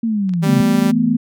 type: linear sweep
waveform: sine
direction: down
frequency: 233.1 to 130.5 Hz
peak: -15 dBFS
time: 0.03-0.61 s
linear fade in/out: 5 ms
type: clicks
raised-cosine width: 0.2 ms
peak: -24 / -22 dBFS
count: 2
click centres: 0.293 / 0.337 s
type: tone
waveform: sawtooth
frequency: 195.7 Hz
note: G3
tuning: 3 cents flat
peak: -14 dBFS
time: 0.42-0.92 s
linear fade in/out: 20 ms
type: chord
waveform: sine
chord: E suspended fourth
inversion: none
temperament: just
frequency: 164.81 / 219.8 / 247.2 Hz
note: E3 / A3 / B3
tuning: 0 / -2 / +2 cents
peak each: -21 / -16 / -15 dBFS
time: 0.46-1.17 s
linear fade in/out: 10 ms
effects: none